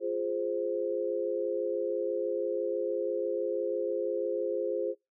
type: chord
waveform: sine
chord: F minor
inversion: none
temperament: equal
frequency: 349.2 / 415.3 / 523.3 Hz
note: F4 / Ab4 / C5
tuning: 0 / 0 / 0 cents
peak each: -34 / -33 / -32 dBFS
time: 0-4.95 s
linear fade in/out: 50 ms
effects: noise-tail reverb RT60 0.2 s tail -23 dB re dry